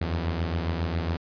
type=beating tone pair; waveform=sawtooth; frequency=82.41 / 89.71 Hz; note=E2 / F2; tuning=0 / +47 cents; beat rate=7.3 Hz; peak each=-23 / -28 dBFS; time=0.01-1.17 s; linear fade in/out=5 ms; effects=resampled to 11025 Hz